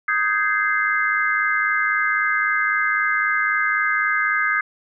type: chord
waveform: sine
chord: Ab major seventh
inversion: second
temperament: just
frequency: 1245.9 / 1557.4 / 1661.2 / 2077 Hz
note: Eb6 / G6 / Ab6 / C7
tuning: +2 / -12 / 0 / -13 cents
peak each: -23 dBFS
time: 0.08-4.61 s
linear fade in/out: 5 ms
effects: none